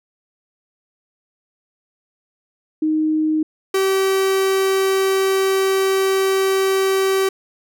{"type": "tone pair in turn", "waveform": ["sine", "45% pulse"], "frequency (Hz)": [311.1, 385.1], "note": ["D#4", "G4"], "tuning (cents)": [0, -31], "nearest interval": "major third", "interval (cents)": 369, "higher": "second", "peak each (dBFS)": -15, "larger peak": "neither", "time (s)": [[2.82, 3.43], [3.74, 7.29]], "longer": "second", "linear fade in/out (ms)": 5, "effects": []}